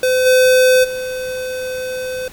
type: tone with level steps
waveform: square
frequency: 510 Hz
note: C5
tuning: 44 cents flat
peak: -13 / -9 / -22 dBFS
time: 0.03-2.28 s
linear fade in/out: 2 ms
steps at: 0.25 / 0.83 s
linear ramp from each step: 20 ms
effects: pink hiss -40 dBFS RMS until 2.32 s